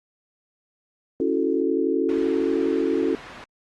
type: chord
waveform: sine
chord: F# minor seventh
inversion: second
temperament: equal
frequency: 277.2 / 329.6 / 370 / 440 Hz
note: C#4 / E4 / F#4 / A4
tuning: 0 / 0 / 0 / 0 cents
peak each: -25 dBFS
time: 1.2-3.15 s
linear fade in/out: 2 ms
type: noise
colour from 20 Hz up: white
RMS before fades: -32 dBFS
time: 2.09-3.44 s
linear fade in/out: 0 ms
effects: low-pass 2000 Hz 12 dB/octave + Opus 24 kbps